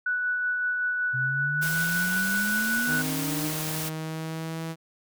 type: tone with tremolo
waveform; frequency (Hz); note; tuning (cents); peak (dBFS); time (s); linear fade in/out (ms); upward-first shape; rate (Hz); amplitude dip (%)
sine; 1480; F#6; 0; -23; 0.06-3.02; 5; sine; 5.3; 25
type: exponential sweep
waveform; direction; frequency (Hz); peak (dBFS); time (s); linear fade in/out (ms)
sine; up; 127.2 to 311.1; -30; 1.13-3.54; 20
type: noise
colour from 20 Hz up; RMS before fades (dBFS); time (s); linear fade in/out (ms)
white; -33; 1.61-3.9; 20
type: tone with pitch glide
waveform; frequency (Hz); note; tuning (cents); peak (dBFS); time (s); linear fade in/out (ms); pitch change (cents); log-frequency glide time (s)
sawtooth; 155.56 to 162.92; D#3 to E3; 0 to -20; -27; 2.86-4.76; 50; +80; 3.62-4.63
effects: none